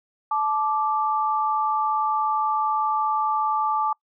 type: tone pair together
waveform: sine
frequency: 868.7 / 1174.7 Hz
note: A5 / D6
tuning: -22 / 0 cents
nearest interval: perfect fourth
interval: 522 cents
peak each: -23 / -23 dBFS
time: 0.31-3.93 s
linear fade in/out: 5 ms
effects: noise-tail reverb RT60 0.1 s tail -26 dB re dry